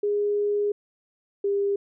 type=tone pair in turn; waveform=sine; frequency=411.8 / 401 Hz; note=G#4 / G4; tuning=-15 / +39 cents; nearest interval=unison; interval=46 cents; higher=first; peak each=-21 dBFS; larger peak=neither; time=0.03-0.72 / 1.44-1.76 s; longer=first; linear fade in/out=5 ms; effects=none